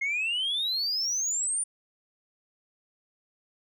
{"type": "exponential sweep", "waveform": "sine", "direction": "up", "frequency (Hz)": [2124, 9397], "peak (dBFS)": -24, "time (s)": [0.01, 1.64], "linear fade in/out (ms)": 10, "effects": ["tanh soft clip ceiling -24 dBFS"]}